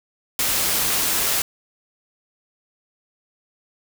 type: noise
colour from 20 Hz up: white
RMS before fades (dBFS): -21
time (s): 0.39-1.42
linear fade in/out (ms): 2
effects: none